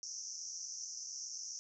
pink band-pass noise, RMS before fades -45 dBFS, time 0.03-1.59 s, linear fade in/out 0 ms, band 5500 to 6300 Hz, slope 96 dB/octave, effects none

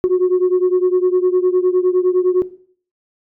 sine beating tone pair, 361.9 / 371.7 Hz, F#4 / F#4, -38 / +8 cents, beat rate 9.8 Hz, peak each -13 dBFS, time 0.04-2.42 s, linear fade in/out 0 ms, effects noise-tail reverb RT60 0.5 s tail -17 dB re dry + tanh soft clip ceiling -8 dBFS

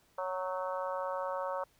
harmonic tone with a mistuned harmonic, 185 Hz, F#3, in tune, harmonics 3 / 4 / 5 / 6 / 7 / 8, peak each -36 / -45 / -39 / -41 / -43 / -50 dBFS, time 0.18-1.64 s, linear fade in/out 5 ms, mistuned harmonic 8, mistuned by +39 cents, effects pink hiss -68 dBFS RMS until 1.79 s

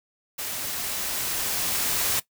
white noise with level ramp, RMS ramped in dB -32 to -24 dBFS, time 0.38-2.2 s, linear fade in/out 10 ms, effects noise-tail reverb RT60 0.1 s tail -17 dB re dry

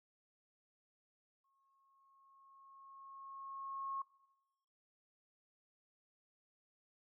sine tone with exponential growth, 1088 Hz, C#6, 33 cents flat, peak -38 dBFS, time 1.44-4.02 s, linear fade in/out 5 ms, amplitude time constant 560 ms, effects noise-tail reverb RT60 1.0 s tail -20 dB re dry

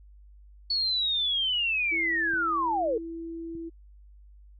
sine linear sweep, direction down, 4435 to 420 Hz, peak -24 dBFS, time 0.7-2.98 s, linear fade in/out 5 ms
sine tone, 331.4 Hz, E4, 9 cents sharp, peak -34 dBFS, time 1.91-3.7 s, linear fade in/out 20 ms
clicks, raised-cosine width 5 ms, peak -34 dBFS, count 2, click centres 2.337 / 3.552 s
effects added 50 Hz sine -49 dBFS peak until 4.59 s

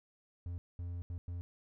triangle tone bursts at uneven times, 87.31 Hz, F2, in tune, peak -36 dBFS, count 4, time 0.46-0.58 / 0.79-1.02 / 1.1-1.18 / 1.28-1.41 s, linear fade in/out 0 ms, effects none

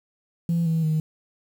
sine tone with pitch steps, 168.6 / 162.39 / 156.4 Hz, E3 / E3 / D#3, +39 / -26 / +9 cents, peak -18 dBFS, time 0.49-1 s, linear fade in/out 2 ms, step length 170 ms, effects tanh soft clip ceiling -17 dBFS + 8-bit

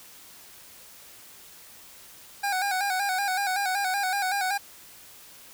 25% pulse tone with vibrato, 774 Hz, G5, 22 cents flat, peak -21 dBFS, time 2.43-4.58 s, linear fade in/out 10 ms, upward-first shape square, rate 5.3 Hz, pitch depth 68 cents each way, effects white hiss -49 dBFS RMS until 5.53 s

